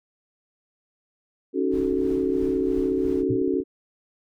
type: chord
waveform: sine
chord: D# half-diminished seventh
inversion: third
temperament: equal with one note detuned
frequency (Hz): 277.2 / 311.1 / 374.3 / 440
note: C#4 / D#4 / F#4 / A4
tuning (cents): 0 / 0 / +20 / 0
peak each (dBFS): -25 / -30 / -24 / -28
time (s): 1.53-3.64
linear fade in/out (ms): 50
type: noise with tremolo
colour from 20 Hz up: brown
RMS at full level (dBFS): -36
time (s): 1.7-3.25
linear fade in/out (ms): 50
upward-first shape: triangle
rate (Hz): 3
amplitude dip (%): 70
type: click train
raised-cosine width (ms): 3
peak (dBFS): -29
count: 31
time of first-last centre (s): 1.74-3.603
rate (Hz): 16.1
type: tone with exponential decay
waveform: sine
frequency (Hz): 118.3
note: A#2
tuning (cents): +26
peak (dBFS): -21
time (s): 3.3-3.45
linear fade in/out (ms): 5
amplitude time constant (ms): 32
effects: none